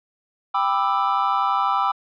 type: chord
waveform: triangle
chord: E minor seventh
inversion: first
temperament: just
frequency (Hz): 791.1 / 988.9 / 1186.7 / 1318.5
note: G5 / B5 / D6 / E6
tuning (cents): +16 / +2 / +18 / 0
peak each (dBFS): -22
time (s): 0.54-1.92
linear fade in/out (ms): 10
effects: resampled to 11025 Hz